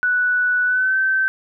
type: tone with pitch glide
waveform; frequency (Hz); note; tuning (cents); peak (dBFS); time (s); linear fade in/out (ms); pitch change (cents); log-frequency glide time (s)
sine; 1480 to 1545.5; F#6 to G6; 0 to -25; -15; 0.03-1.28; 0; +75; 0.65-0.97
effects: none